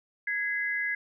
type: tone pair together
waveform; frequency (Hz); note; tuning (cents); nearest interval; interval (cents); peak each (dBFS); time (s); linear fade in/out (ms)
sine; 1662.4 / 2041; G#6 / C7; +1 / -44; major third; 355; -30 / -30; 0.27-0.95; 5
effects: none